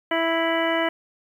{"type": "harmonic tone", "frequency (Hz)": 329.6, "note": "E4", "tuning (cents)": 0, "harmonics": [1, 2, 3, 4, 5, 6, 7, 9], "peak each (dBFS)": [-26, -24, -29, -32, -31, -28, -35, -32], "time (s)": [0.11, 0.89], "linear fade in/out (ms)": 5, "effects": ["9-bit"]}